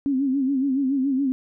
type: tone with vibrato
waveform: sine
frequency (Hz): 270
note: C#4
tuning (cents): -45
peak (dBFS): -19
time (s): 0.06-1.32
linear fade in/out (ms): 0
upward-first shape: sine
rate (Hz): 7.1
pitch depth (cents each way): 89
effects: none